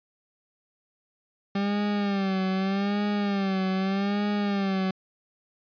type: tone with vibrato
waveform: 40% pulse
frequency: 197.3 Hz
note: G3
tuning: 11 cents sharp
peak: -23 dBFS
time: 1.55-4.91 s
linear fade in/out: 5 ms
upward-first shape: sine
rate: 0.82 Hz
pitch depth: 78 cents each way
effects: resampled to 11025 Hz